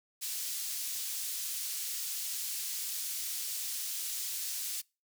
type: high-pass noise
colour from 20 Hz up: pink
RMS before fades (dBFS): -37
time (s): 0.21-4.82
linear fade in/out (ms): 20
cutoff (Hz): 5200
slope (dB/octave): 12
effects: noise-tail reverb RT60 0.3 s tail -26 dB re dry